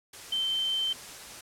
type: tone in noise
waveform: sine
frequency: 3104 Hz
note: G7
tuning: 18 cents flat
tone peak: -26 dBFS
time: 0.32-0.93 s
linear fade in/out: 5 ms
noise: white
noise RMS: -44 dBFS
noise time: 0.13-1.41 s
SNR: +15 dB
effects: low-pass 10000 Hz 12 dB/octave + AAC 64 kbps